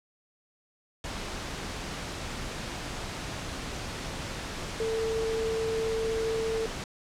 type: tone in noise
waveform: sine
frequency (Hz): 447.6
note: A4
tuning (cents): +30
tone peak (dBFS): -27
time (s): 4.8-6.66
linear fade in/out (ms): 2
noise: pink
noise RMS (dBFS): -36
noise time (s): 1.04-6.84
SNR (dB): +6
effects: low-pass 7000 Hz 12 dB/octave